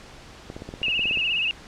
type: clicks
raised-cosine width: 2 ms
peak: -22 dBFS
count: 11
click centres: 0.501 / 0.565 / 0.621 / 0.69 / 0.739 / 0.817 / 0.883 / 0.993 / 1.056 / 1.111 / 1.173 s
type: tone with vibrato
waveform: sine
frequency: 2719 Hz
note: F7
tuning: 47 cents flat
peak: -21 dBFS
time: 0.83-1.51 s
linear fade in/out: 0 ms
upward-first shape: sine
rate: 17 Hz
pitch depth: 110 cents each way
effects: pink hiss -45 dBFS RMS until 1.67 s + low-pass 6000 Hz 12 dB/octave